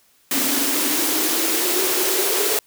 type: noise with high-pass filter sweep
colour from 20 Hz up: white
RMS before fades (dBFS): -20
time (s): 0.31-2.59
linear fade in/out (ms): 2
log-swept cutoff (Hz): 260 to 420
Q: 9.1
effects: white hiss -58 dBFS RMS until 2.66 s